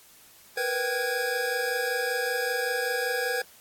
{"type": "tone cluster", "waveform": "square", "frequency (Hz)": [472.8, 498, 774, 1648], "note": ["A#4", "B4", "G5", "G#6"], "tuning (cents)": [24, 14, -22, -14], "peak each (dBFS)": [-35, -31, -36, -30], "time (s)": [0.57, 3.42], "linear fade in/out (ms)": 5, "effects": ["white hiss -54 dBFS RMS until 3.6 s", "AAC 64 kbps"]}